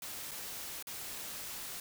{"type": "noise with dropouts", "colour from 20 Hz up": "white", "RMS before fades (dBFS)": -43, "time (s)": [0.02, 1.8], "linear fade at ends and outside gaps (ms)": 2, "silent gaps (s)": [[0.311, 0.315], [0.826, 0.87]], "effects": []}